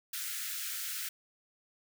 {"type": "high-pass noise", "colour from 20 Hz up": "white", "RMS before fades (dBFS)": -38, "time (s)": [0.13, 1.09], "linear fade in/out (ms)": 5, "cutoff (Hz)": 1300, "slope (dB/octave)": 96, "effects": []}